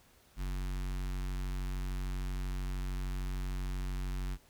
square tone with notch filter, 46.54 Hz, F#1, 11 cents sharp, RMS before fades -36 dBFS, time 0.36-4.38 s, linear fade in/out 50 ms, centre 540 Hz, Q 0.9, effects pink hiss -64 dBFS RMS until 4.49 s

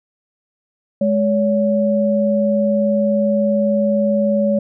sine tone pair together, 209.3 / 565.9 Hz, G#3 / C#5, +14 / +36 cents, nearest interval octave + perfect fourth, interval 1722 cents, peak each -16 dBFS, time 1.01-4.59 s, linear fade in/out 5 ms, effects none

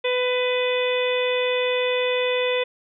harmonic tone, 499.4 Hz, B4, 19 cents sharp, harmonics 1 / 2 / 3 / 4 / 5 / 6 / 7, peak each -21 / -32 / -38 / -30 / -29 / -36 / -30 dBFS, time 0.04-2.64 s, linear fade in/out 10 ms, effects none

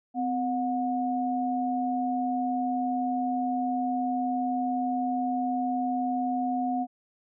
sine tone pair together, 256 / 724.6 Hz, C4 / F#5, -38 / -36 cents, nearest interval octave + tritone, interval 1802 cents, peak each -28 dBFS, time 0.14-6.87 s, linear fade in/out 50 ms, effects none

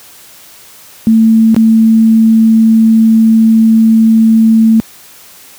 sine tone with dropouts, 223.3 Hz, A3, 26 cents sharp, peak -3 dBFS, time 1.07-4.8 s, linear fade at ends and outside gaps 0 ms, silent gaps 1.545-1.564 s, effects white hiss -37 dBFS RMS until 5.58 s + high-pass 60 Hz 12 dB/octave

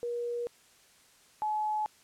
sine tone pair in turn, 477.6 / 853.7 Hz, A#4 / G#5, +42 / +47 cents, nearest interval minor seventh, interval 1005 cents, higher second, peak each -31 / -28 dBFS, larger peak second, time 0.03-0.47 / 1.42-1.86 s, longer neither, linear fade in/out 0 ms, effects white hiss -61 dBFS RMS until 2.03 s + low-pass 10000 Hz 12 dB/octave

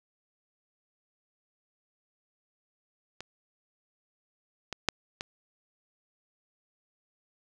clicks, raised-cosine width 0.2 ms, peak -22 / -17 / -6 / -17 dBFS, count 4, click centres 3.206 / 4.727 / 4.887 / 5.209 s, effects none

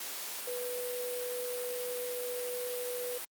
sine tone in noise, 492.8 Hz, B4, 4 cents flat, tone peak -35 dBFS, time 0.47-3.18 s, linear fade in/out 5 ms, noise white, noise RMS -40 dBFS, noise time 0-3.25 s, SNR +2 dB, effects high-pass 300 Hz 12 dB/octave + Opus 48 kbps

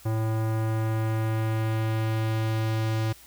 square tone with low-pass filter sweep, 110.7 Hz, A2, 11 cents sharp, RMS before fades -26 dBFS, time 0.05-3.13 s, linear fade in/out 10 ms, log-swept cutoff 1100 to 5900 Hz, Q 0.84, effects added 60 Hz sine -59 dBFS peak until 3.26 s + white hiss -51 dBFS RMS until 3.26 s

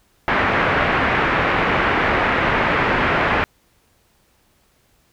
white low-pass noise, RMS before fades -18 dBFS, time 0.28-3.44 s, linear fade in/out 0 ms, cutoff 2100 Hz, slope 24 dB/octave, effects pink hiss -60 dBFS RMS until 5.12 s

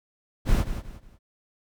brown noise with echo, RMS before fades -20 dBFS, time 0.45-0.65 s, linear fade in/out 50 ms, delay 180 ms, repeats 3, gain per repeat -10 dB, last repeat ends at 1.19 s, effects none

